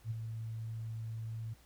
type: tone with ADSR envelope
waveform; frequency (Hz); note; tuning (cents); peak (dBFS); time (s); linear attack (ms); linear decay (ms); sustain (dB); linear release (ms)
sine; 112.3; A2; +36; -32; 0.04-1.54; 68; 19; -6; 11
effects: added 60 Hz sine -62 dBFS peak until 1.65 s + pink hiss -65 dBFS RMS until 1.65 s